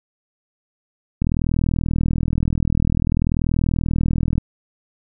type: click train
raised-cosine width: 5 ms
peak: -7 dBFS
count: 129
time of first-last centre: 1.22-4.38 s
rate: 40.5 Hz
effects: none